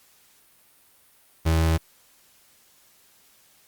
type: tone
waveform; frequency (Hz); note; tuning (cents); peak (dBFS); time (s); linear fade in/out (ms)
35% pulse; 81; E2; -30; -16; 1.45-1.78; 20
effects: white hiss -58 dBFS RMS until 3.67 s + Opus 48 kbps